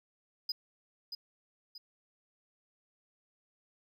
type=tone with echo; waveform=triangle; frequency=4978 Hz; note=D#8; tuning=in tune; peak=-30 dBFS; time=0.49-0.52 s; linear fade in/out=5 ms; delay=630 ms; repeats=2; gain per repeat=-7 dB; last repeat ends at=1.78 s; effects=none